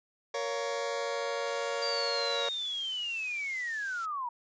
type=chord; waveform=sawtooth; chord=Bb minor; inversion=none; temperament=just; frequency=466.2 / 559.4 / 699.2 Hz; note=Bb4 / Db5 / F5; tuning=0 / +16 / +2 cents; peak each=-31 / -30 / -36 dBFS; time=0.34-2.49 s; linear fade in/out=5 ms
type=noise; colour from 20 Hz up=blue; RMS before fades=-44 dBFS; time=1.46-4.06 s; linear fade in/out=10 ms
type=linear sweep; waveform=sine; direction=down; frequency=4752 to 932.3 Hz; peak=-32 dBFS; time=1.82-4.29 s; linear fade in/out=5 ms
effects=resampled to 16000 Hz